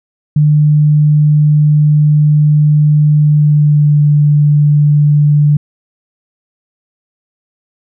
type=tone with pitch glide; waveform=sine; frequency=150 to 147.59 Hz; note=D3 to D3; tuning=+37 to +9 cents; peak=-5 dBFS; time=0.36-5.57 s; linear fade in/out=5 ms; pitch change=-28 cents; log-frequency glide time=3.19-4.01 s; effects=none